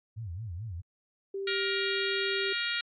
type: tone with vibrato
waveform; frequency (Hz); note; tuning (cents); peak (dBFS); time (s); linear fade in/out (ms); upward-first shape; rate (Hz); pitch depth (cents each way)
sine; 98; G2; 0; -35; 0.16-0.82; 20; sine; 4.6; 290
type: tone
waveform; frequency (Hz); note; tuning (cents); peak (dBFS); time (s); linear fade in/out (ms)
sine; 392; G4; 0; -32; 1.34-2.53; 5
type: harmonic tone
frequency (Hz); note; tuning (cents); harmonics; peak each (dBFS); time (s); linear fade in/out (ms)
471.4; A#4; +19; 3 / 4 / 5 / 6 / 7 / 8 / 9; -35 / -36 / -37 / -38 / -38 / -39 / -40; 1.47-2.81; 5
effects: AAC 48 kbps